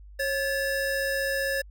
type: tone pair together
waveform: square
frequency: 545 / 1730.3 Hz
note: C#5 / A6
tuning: -29 / -29 cents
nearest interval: octave + minor sixth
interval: 2000 cents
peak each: -29 / -29 dBFS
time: 0.19-1.62 s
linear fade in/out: 10 ms
effects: added 50 Hz sine -44 dBFS peak until 1.7 s